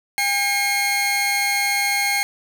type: tone pair together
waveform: sawtooth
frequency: 806 / 2154 Hz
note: G5 / C7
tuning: +48 / +50 cents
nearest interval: octave + perfect fourth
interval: 1702 cents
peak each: -20 / -16 dBFS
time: 0.18-2.23 s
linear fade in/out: 0 ms
effects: none